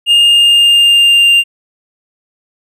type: tone with pitch glide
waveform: triangle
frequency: 2826 to 2792 Hz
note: F7 to F7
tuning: +20 to -1 cents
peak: -3 dBFS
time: 0.06-1.44 s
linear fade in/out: 50 ms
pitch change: -21 cents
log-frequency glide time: 0.24-1.32 s
effects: none